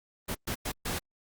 pink noise bursts at uneven times, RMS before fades -33 dBFS, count 4, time 0.28-0.35 / 0.47-0.55 / 0.65-0.72 / 0.85-0.99 s, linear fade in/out 10 ms, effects Opus 32 kbps

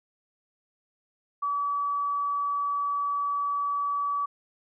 sine tone, 1145 Hz, D6, 44 cents flat, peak -25 dBFS, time 1.42-4.26 s, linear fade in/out 10 ms, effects none

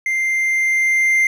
triangle tone with level ramp, 2093 Hz, C7, in tune, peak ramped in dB -15 to -10 dBFS, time 0.06-1.27 s, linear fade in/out 2 ms, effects none

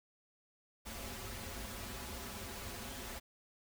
pink noise with comb filter, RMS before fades -45 dBFS, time 0.85-3.2 s, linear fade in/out 20 ms, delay 6.5 ms, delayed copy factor -0.9, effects none

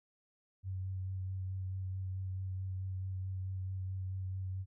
sine tone with vibrato, 94.2 Hz, F#2, 32 cents sharp, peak -36 dBFS, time 0.63-4.66 s, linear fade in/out 50 ms, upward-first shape sine, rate 4.6 Hz, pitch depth 16 cents each way, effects none

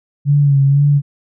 sine tone with vibrato, 141.1 Hz, C#3, 31 cents sharp, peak -8 dBFS, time 0.25-1.02 s, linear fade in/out 50 ms, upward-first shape sine, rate 2 Hz, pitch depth 45 cents each way, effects none

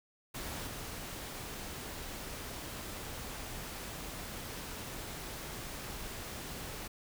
pink noise with level steps, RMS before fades -41 / -43 dBFS, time 0.34-6.88 s, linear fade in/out 10 ms, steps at 0.66 s, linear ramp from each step 20 ms, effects none

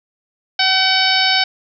harmonic tone with a mistuned harmonic, 756 Hz, F#5, 37 cents sharp, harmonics 1 / 2 / 3 / 4 / 5 / 6 / 7, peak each -20 / -20 / -20 / -20 / -20 / -20 / -20 dBFS, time 0.59-1.44 s, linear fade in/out 5 ms, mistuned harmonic 2, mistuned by +18 cents, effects none

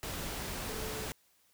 sine tone in noise, 435.6 Hz, A4, 17 cents flat, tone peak -43 dBFS, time 0.69-1.06 s, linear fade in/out 0 ms, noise pink, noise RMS -39 dBFS, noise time 0.03-1.12 s, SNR -7 dB, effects white hiss -69 dBFS RMS until 1.53 s

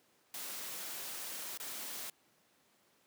white noise with dropouts, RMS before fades -43 dBFS, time 0.34-2.1 s, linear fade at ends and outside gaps 2 ms, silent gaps 1.575-1.599 s, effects pink hiss -70 dBFS RMS until 3.06 s + high-pass 200 Hz 12 dB/octave

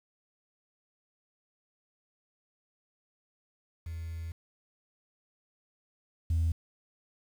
sine tone pair in turn, 82.41 / 82.1 Hz, E2 / E2, 0 / -6 cents, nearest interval unison, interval 6 cents, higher first, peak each -35 / -23 dBFS, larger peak second, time 3.86-4.32 / 6.3-6.52 s, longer first, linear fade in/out 5 ms, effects tanh soft clip ceiling -22 dBFS + 9-bit

